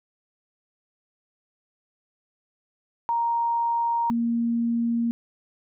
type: tone pair in turn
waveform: sine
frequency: 934 / 233.5 Hz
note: A#5 / A#3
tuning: +3 / +3 cents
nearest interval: 2 octaves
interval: 2400 cents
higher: first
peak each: -21 dBFS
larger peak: neither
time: 3.09-4.1 / 4.1-5.11 s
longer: neither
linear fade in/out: 0 ms
effects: none